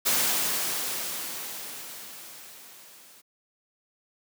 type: noise with level ramp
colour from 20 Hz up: white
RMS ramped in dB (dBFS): -23 to -53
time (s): 0.05-3.22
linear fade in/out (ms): 20
effects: high-pass 150 Hz 12 dB/octave